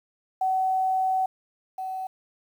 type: tone pair in turn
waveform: sine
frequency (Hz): 755 / 755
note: F#5 / F#5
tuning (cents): +35 / +35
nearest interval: unison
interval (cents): 0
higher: neither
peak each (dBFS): -21 / -29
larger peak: first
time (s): 0.41-1.26 / 1.78-2.07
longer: first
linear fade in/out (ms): 5
effects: 9-bit